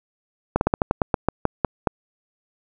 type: slowing click train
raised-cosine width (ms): 1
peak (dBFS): -3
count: 12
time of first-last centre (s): 0.56-1.872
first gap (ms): 51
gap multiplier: 1.16
effects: none

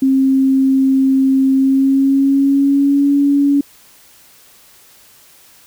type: tone with pitch glide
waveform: sine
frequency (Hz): 267 to 282.9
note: C4 to C#4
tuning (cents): +35 to +35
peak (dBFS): -9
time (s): 0.02-3.61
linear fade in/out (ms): 5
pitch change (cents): +100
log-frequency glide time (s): 1.55-3.11
effects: white hiss -46 dBFS RMS until 5.66 s

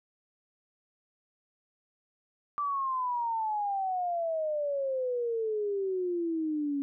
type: exponential sweep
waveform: sine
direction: down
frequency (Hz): 1174.7 to 277.2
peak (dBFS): -28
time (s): 2.58-6.82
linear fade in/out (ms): 0
effects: none

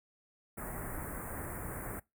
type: band-stop noise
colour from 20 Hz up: pink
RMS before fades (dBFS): -41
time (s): 0.57-2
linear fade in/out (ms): 10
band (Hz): 2000 to 8600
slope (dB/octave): 48
effects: noise-tail reverb RT60 0.2 s tail -22 dB re dry

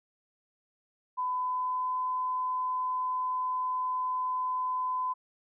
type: tone with pitch glide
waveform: sine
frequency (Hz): 1005 to 1013.7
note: B5 to B5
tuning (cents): +30 to +45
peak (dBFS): -28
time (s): 1.17-5.14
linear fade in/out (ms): 20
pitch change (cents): +15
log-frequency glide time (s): 1.32-1.95
effects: none

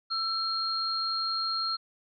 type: tone pair together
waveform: sine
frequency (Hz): 1334 / 4235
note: E6 / C8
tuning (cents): +20 / +20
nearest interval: octave + minor sixth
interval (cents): 2000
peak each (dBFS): -32 / -29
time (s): 0.1-1.77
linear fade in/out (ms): 20
effects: none

